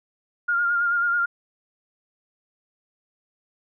sine tone with vibrato, 1408 Hz, F6, 14 cents sharp, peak -19 dBFS, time 0.48-1.26 s, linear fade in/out 10 ms, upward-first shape sine, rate 9.2 Hz, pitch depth 30 cents each way, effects none

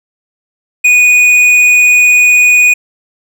sine tone with tanh clipping, 2471 Hz, D#7, 13 cents flat, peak -5 dBFS, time 0.84-2.74 s, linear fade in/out 10 ms, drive 9 dB, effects none

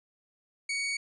sawtooth tone, 2239 Hz, C#7, 17 cents sharp, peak -26 dBFS, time 0.69-0.97 s, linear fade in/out 5 ms, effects resampled to 22050 Hz

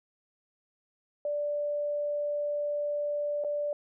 sine tone with dropouts, 586 Hz, D5, 4 cents flat, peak -28 dBFS, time 1.25-3.73 s, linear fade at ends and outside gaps 2 ms, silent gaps 3.439-3.446 s, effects none

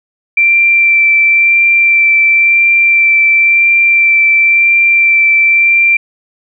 sine tone with vibrato, 2349 Hz, D7, in tune, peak -5 dBFS, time 0.37-5.97 s, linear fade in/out 5 ms, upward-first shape sine, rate 0.96 Hz, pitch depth 11 cents each way, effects none

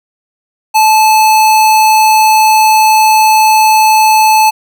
square tone, 869 Hz, A5, 22 cents flat, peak -5 dBFS, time 0.74-4.51 s, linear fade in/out 20 ms, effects none

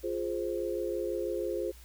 sine chord, F minor, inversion none, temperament equal, 349.2 / 415.3 / 523.3 Hz, F4 / Ab4 / C5, 0 / 0 / 0 cents, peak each -34 / -35 / -35 dBFS, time 0.03-1.72 s, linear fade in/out 20 ms, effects added 60 Hz sine -50 dBFS peak until 1.84 s + white hiss -57 dBFS RMS until 1.84 s

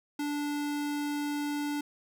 square tone, 291.9 Hz, D4, 10 cents flat, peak -31 dBFS, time 0.19-1.81 s, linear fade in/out 5 ms, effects none

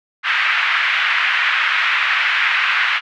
pink band-pass noise, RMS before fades -17 dBFS, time 0.23-3.01 s, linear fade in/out 50 ms, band 1400 to 2700 Hz, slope 24 dB/octave, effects none

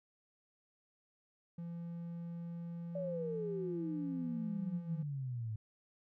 triangle tone, 170 Hz, F3, 46 cents flat, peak -39 dBFS, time 1.58-5.03 s, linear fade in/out 5 ms
sine exponential sweep, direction down, 581 to 106.2 Hz, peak -37 dBFS, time 2.95-5.56 s, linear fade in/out 5 ms
effects none

